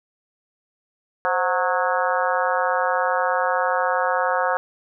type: harmonic tone with a mistuned harmonic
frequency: 183.3 Hz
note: F#3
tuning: 16 cents flat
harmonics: 3 / 4 / 5 / 6 / 7 / 8 / 9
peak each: -24 / -25 / -26 / -27 / -27 / -28 / -29 dBFS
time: 1.25-4.57 s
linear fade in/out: 0 ms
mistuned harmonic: 3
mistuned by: -80 cents
effects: none